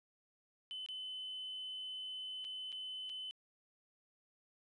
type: tone with dropouts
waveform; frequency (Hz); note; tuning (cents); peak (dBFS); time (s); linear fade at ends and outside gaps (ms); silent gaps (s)
triangle; 3032; F#7; +42; -39; 0.71-3.31; 0; 0.862-0.887 / 2.444-2.449 / 2.72-2.726 / 3.094-3.098
effects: tanh soft clip ceiling -39 dBFS + resampled to 24000 Hz